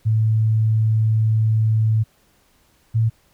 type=tone pair in turn; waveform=sine; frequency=110 / 112.57 Hz; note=A2 / A2; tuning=0 / +40 cents; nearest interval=unison; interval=40 cents; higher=second; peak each=-14 dBFS; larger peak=neither; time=0.05-2.04 / 2.94-3.1 s; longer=first; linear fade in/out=20 ms; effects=pink hiss -59 dBFS RMS until 3.33 s